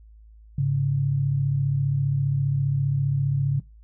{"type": "tone pair together", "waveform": "sine", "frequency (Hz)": [104.51, 139.5], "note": ["G#2", "C#3"], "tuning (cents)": [11, 11], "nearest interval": "perfect fourth", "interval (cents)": 500, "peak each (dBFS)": [-28, -20], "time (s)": [0.58, 3.6], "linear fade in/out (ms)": 5, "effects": ["noise-tail reverb RT60 0.2 s tail -19 dB re dry", "added 54 Hz sine -46 dBFS peak until 3.83 s"]}